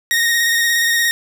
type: tone with vibrato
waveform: sawtooth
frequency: 1864.7 Hz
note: A#6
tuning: in tune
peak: -10 dBFS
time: 0.11-1.11 s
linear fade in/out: 0 ms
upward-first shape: square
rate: 17 Hz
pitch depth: 20 cents each way
effects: none